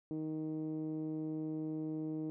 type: tone with low-pass filter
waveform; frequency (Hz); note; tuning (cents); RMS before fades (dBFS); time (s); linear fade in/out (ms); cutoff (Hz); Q
10% pulse; 156.2; D#3; +7; -39; 0.11-2.3; 0; 330; 2.9
effects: none